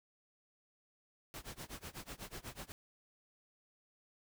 pink noise with tremolo, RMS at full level -45 dBFS, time 1.34-2.72 s, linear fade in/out 0 ms, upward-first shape sine, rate 8.1 Hz, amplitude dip 95%, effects none

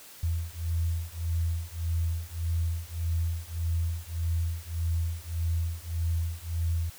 sine beating tone pair, 82.41 / 84.11 Hz, E2 / E2, 0 / +35 cents, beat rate 1.7 Hz, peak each -30 / -30 dBFS, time 0.23-6.9 s, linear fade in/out 5 ms, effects white hiss -49 dBFS RMS until 6.98 s

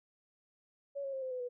sine tone with pitch steps, 561 / 546.3 / 532 / 518 / 504.4 / 491.2 Hz, C#5 / C#5 / C5 / C5 / B4 / B4, +21 / -25 / +29 / -17 / +36 / -9 cents, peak -36 dBFS, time 0.95-1.49 s, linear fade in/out 20 ms, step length 90 ms, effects none

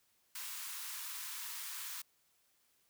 white high-pass noise, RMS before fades -44 dBFS, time 0.35-2.02 s, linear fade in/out 5 ms, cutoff 890 Hz, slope 96 dB/octave, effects white hiss -74 dBFS RMS until 2.89 s

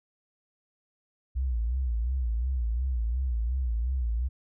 sine tone with vibrato, 60.6 Hz, B1, 32 cents flat, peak -25 dBFS, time 1.35-4.29 s, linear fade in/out 20 ms, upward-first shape sine, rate 2.8 Hz, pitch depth 150 cents each way, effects none

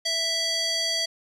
square tone with band-pass filter, 659.3 Hz, E5, in tune, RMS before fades -26 dBFS, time 0.05-1.06 s, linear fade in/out 10 ms, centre 4600 Hz, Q 2.7, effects none

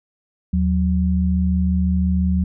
sine tone pair together, 77.78 / 183.66 Hz, D#2 / F#3, 0 / -13 cents, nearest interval octave + minor third, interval 1487 cents, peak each -18 dBFS, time 0.53-2.44 s, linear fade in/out 5 ms, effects none

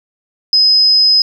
triangle tone, 5060 Hz, D#8, 28 cents sharp, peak -3 dBFS, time 0.53-1.22 s, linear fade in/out 2 ms, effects tanh soft clip ceiling -5 dBFS

